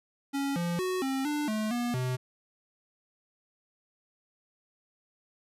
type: tone with pitch steps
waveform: square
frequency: 277.8 / 172.4 / 369.6 / 267.4 / 296.5 / 215.6 / 240.8 / 127.3 Hz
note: C#4 / F3 / F#4 / C4 / D4 / A3 / B3 / C3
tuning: +4 / -22 / -2 / +38 / +17 / -35 / -44 / -47 cents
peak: -29 dBFS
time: 0.33-2.17 s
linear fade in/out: 20 ms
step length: 230 ms
effects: resampled to 32000 Hz